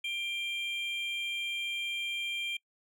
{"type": "tone pair together", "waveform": "triangle", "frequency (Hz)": [2378, 3183], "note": ["D7", "G7"], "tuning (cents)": [21, 26], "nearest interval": "perfect fourth", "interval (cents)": 505, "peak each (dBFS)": [-33, -34], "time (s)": [0.04, 2.57], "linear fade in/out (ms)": 5, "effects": ["noise-tail reverb RT60 0.1 s tail -25 dB re dry"]}